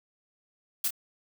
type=noise with echo; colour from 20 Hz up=blue; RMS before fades=-27 dBFS; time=0.84-0.88 s; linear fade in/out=5 ms; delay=27 ms; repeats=1; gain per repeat=-7 dB; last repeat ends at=0.907 s; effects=none